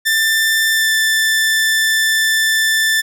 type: tone with pitch glide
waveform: sawtooth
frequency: 1780 to 1767.7 Hz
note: A6 to A6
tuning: +20 to +8 cents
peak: -9 dBFS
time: 0.05-3.02 s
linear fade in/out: 20 ms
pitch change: -12 cents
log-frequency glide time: 0.72-0.92 s
effects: none